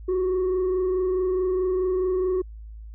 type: tone with frequency modulation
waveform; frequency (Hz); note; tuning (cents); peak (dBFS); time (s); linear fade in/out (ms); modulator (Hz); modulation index
sine; 370; F#4; 0; -18; 0.08-2.42; 10; 24.7; 0.33
effects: tanh soft clip ceiling -20 dBFS + added 54 Hz sine -37 dBFS peak until 2.94 s